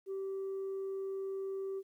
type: tone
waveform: sine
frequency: 387.4 Hz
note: G4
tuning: 20 cents flat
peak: -34 dBFS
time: 0.06-1.83 s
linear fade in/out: 50 ms
effects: tanh soft clip ceiling -34 dBFS + 12-bit